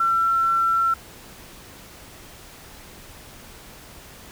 sine tone, 1349 Hz, E6, 40 cents sharp, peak -17 dBFS, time 0-0.94 s, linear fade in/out 5 ms, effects pink hiss -44 dBFS RMS until 4.31 s

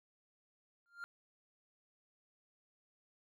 triangle tone with exponential growth, 1396.9 Hz, F6, in tune, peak -37 dBFS, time 0.86-1.04 s, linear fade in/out 0 ms, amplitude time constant 38 ms, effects none

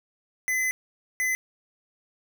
square tone bursts at uneven times, 2026 Hz, B6, 44 cents sharp, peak -24 dBFS, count 2, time 0.48-0.71 / 1.2-1.35 s, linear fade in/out 0 ms, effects none

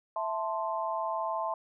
sine chord, A minor, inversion second, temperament equal, 659.3 / 880 / 1046.5 Hz, E5 / A5 / C6, 0 / 0 / 0 cents, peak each -34 dBFS, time 0.16-1.54 s, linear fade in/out 2 ms, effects none

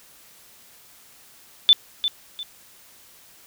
sine tone with echo, 3524 Hz, A7, 2 cents sharp, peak -9 dBFS, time 1.69-1.73 s, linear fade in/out 0 ms, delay 350 ms, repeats 2, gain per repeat -10 dB, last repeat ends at 2.43 s, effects white hiss -51 dBFS RMS until 3.46 s

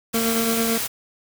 white noise, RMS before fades -26 dBFS, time 0.13-0.88 s, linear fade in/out 20 ms
25% pulse tone with tremolo, 227.9 Hz, A#3, 39 cents flat, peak -16 dBFS, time 0.14-0.78 s, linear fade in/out 2 ms, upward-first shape sine, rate 9 Hz, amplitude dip 30%
effects none

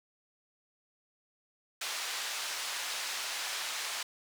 white band-pass noise, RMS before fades -37 dBFS, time 1.81-4.03 s, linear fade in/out 5 ms, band 780 to 5800 Hz, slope 12 dB/octave, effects none

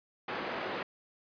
pink band-pass noise, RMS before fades -37 dBFS, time 0.28-0.83 s, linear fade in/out 5 ms, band 330 to 2300 Hz, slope 12 dB/octave, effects resampled to 11025 Hz

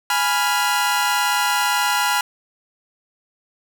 sawtooth chord, F diminished, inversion first, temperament equal, 830.6 / 987.8 / 1396.9 Hz, Ab5 / Cb6 / F6, 0 / 0 / 0 cents, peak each -18 dBFS, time 0.1-2.21 s, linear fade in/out 2 ms, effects none

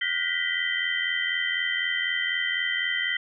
sine tone cluster, 1430 / 1553 / 1919 / 2003 / 3121 Hz, F6 / G6 / A#6 / B6 / G7, +41 / -17 / +50 / +24 / -8 cents, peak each -37 / -37 / -29 / -28 / -30 dBFS, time 0.01-3.17 s, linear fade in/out 5 ms, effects none

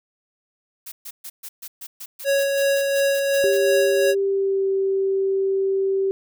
blue noise bursts, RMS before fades -35 dBFS, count 15, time 0.86-3.58 s, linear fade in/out 10 ms, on 60 ms, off 130 ms
square tone with tremolo, 554.4 Hz, C#5, in tune, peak -17 dBFS, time 2.24-4.15 s, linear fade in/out 50 ms, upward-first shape sine, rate 2.8 Hz, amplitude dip 35%
sine tone with pitch glide, 394.9 to 387.7 Hz, G4 to G4, +13 to -19 cents, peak -18 dBFS, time 3.44-6.11 s, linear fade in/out 0 ms, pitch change -32 cents, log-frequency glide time 4.11-4.68 s
effects none

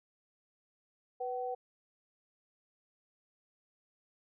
sine tone pair together, 493.9 / 759.3 Hz, B4 / F#5, 0 / +45 cents, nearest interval perfect fifth, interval 745 cents, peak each -37 / -37 dBFS, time 1.2-1.55 s, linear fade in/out 10 ms, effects none

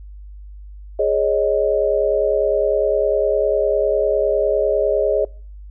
sine chord, Ab suspended fourth, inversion none, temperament equal with one note detuned, 415.3 / 552.4 / 622.3 Hz, Ab4 / Db5 / Eb5, 0 / -6 / 0 cents, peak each -19 dBFS, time 0.99-5.25 s, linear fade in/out 5 ms, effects noise-tail reverb RT60 0.5 s tail -26 dB re dry + added 50 Hz sine -34 dBFS peak until 5.7 s

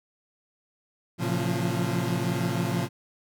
30% pulse tone cluster, 114.2 / 135.3 / 171.1 / 177.4 Hz, A#2 / C#3 / F3 / F3, -35 / -42 / -35 / +27 cents, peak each -28 dBFS, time 1.18-2.89 s, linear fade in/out 50 ms, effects none

